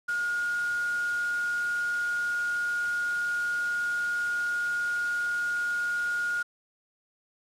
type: tone in noise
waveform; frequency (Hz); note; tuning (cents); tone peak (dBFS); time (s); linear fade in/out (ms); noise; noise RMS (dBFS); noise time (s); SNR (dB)
sine; 1429; F6; +39; -26; 0.08-6.43; 10; white; -43; 0.08-6.43; +14
effects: low-pass 8000 Hz 12 dB/octave